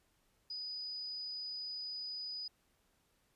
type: tone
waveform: sine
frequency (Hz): 4966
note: D#8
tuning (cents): -4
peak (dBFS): -40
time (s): 0.5-2.48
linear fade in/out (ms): 5
effects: pink hiss -75 dBFS RMS until 3.35 s + resampled to 32000 Hz